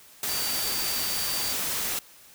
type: tone in noise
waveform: sine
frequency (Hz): 4628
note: D8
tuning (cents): -26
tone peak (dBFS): -32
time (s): 0.29-1.53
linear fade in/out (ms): 2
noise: white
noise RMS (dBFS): -29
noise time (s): 0.23-1.99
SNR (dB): -6
effects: white hiss -52 dBFS RMS until 2.34 s